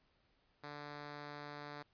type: tone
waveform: 5% pulse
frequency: 146.5 Hz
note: D3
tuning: 4 cents flat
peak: -35 dBFS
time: 0.63-1.83 s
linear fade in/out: 10 ms
effects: pink hiss -75 dBFS RMS until 1.93 s + resampled to 11025 Hz